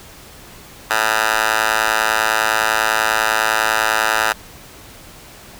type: tone with high-pass filter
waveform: 10% pulse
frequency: 110 Hz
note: A2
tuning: in tune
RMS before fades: -17 dBFS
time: 0.9-4.33 s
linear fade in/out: 10 ms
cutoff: 1100 Hz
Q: 3.7
effects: pink hiss -40 dBFS RMS until 5.59 s